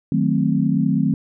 sine chord, D# diminished seventh, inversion none, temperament equal, 155.56 / 185 / 220 / 261.6 Hz, D#3 / F#3 / A3 / C4, 0 / 0 / 0 / 0 cents, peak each -21 dBFS, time 0.12-1.14 s, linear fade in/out 2 ms, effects none

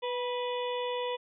harmonic tone with a mistuned harmonic, 493.9 Hz, B4, in tune, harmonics 1 / 2 / 4 / 5 / 6 / 7, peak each -32 / -36 / -46 / -46 / -44 / -43 dBFS, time 0.02-1.17 s, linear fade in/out 20 ms, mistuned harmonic 2, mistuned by -24 cents, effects none

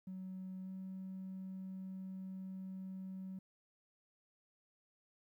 triangle tone with pitch glide, 187.1 to 188.95 Hz, F#3 to F#3, +20 to +37 cents, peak -40 dBFS, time 0.07-3.39 s, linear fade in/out 5 ms, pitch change +17 cents, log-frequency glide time 0.63-0.69 s, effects tanh soft clip ceiling -40 dBFS + 13-bit

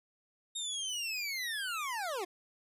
25% pulse linear sweep, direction down, 3729 to 337.5 Hz, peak -31 dBFS, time 0.55-2.25 s, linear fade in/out 10 ms, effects resampled to 32000 Hz

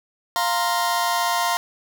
sawtooth chord, F suspended fourth, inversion none, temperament just, 698.5 / 931.3 / 1047.7 Hz, F5 / Bb5 / C6, 0 / -2 / +2 cents, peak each -20 dBFS, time 0.36-1.57 s, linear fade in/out 0 ms, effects none

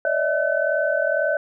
sine tone cluster, 569 / 611 / 651 / 1517 Hz, C#5 / D#5 / E5 / F#6, +45 / -32 / -22 / +43 cents, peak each -24 dBFS, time 0.05-1.37 s, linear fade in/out 2 ms, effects none

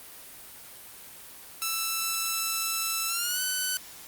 5% pulse tone with pitch glide, 1325 to 1504.5 Hz, E6 to F#6, +9 to +28 cents, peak -16 dBFS, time 1.62-3.77 s, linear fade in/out 0 ms, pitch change +219 cents, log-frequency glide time 3.07-3.4 s, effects white hiss -46 dBFS RMS until 4.07 s + Opus 32 kbps

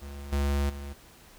square tone with level steps, 70.6 Hz, C#2, 32 cents sharp, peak -39 / -25 / -37 dBFS, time 0.01-0.94 s, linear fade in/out 20 ms, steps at 0.32 / 0.69 s, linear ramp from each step 10 ms, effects pink hiss -54 dBFS RMS until 1.38 s

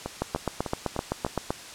two click trains, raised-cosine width 1 ms, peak -16 / -11 dBFS, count 5 / 11, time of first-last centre 0.06-1.265 / 0.22-1.505 s, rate 3.32 / 7.78 Hz, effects white hiss -42 dBFS RMS until 1.74 s + low-pass 8000 Hz 12 dB/octave

